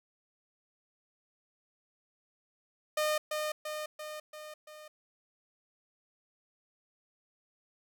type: tone with echo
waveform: sawtooth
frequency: 610 Hz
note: D#5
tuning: 34 cents flat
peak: -24 dBFS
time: 2.97-3.18 s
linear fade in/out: 5 ms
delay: 340 ms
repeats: 5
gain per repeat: -4 dB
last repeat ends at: 4.88 s
effects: none